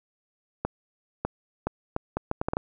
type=accelerating click train; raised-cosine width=1 ms; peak=-12 dBFS; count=10; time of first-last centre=0.65-2.569 s; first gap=600 ms; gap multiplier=0.7; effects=none